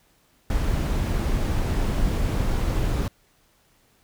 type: noise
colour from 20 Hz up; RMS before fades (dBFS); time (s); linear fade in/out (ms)
brown; -23; 0.5-3.08; 2
effects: pink hiss -62 dBFS RMS until 4.03 s